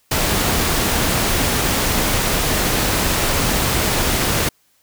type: noise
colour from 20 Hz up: pink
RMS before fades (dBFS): -18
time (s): 0.11-4.49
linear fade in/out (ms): 5
effects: white hiss -60 dBFS RMS until 4.82 s